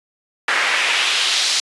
pink noise with band-pass filter sweep, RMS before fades -18 dBFS, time 0.48-1.6 s, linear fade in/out 2 ms, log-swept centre 1700 to 4800 Hz, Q 1.6, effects high-pass 400 Hz 12 dB/octave + resampled to 24000 Hz

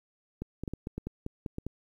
clicks, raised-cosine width 3 ms, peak -22 dBFS, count 11, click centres 0.42 / 0.636 / 0.678 / 0.736 / 0.871 / 0.98 / 1.07 / 1.264 / 1.462 / 1.584 / 1.666 s, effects 10-bit

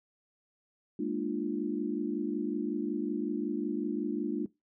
sine chord, Bb dominant seventh, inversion third, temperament equal with one note detuned, 207.7 / 233.1 / 298.5 / 349.2 Hz, Ab3 / Bb3 / D4 / F4, 0 / 0 / +28 / 0 cents, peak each -37 / -36 / -33 / -36 dBFS, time 0.99-4.46 s, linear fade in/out 5 ms, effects noise-tail reverb RT60 0.2 s tail -20 dB re dry

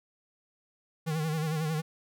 square tone with vibrato, 157.1 Hz, D#3, 17 cents sharp, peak -29 dBFS, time 1.06-1.82 s, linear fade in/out 20 ms, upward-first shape sine, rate 11 Hz, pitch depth 69 cents each way, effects none

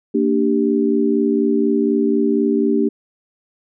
sine chord, G minor, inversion first, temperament equal with one note detuned, 229.6 / 293.7 / 392 Hz, Bb3 / D4 / G4, -26 / 0 / 0 cents, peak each -18 dBFS, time 0.14-2.89 s, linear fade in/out 10 ms, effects none

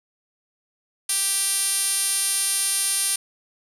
5% pulse tone with band-pass filter, 392 Hz, G4, in tune, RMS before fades -23 dBFS, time 1.09-3.16 s, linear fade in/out 5 ms, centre 8800 Hz, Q 8.3, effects none

